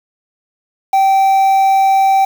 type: tone with quantisation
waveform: triangle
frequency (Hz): 776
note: G5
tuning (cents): -18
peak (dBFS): -6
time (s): 0.93-2.25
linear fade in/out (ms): 5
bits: 5
effects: none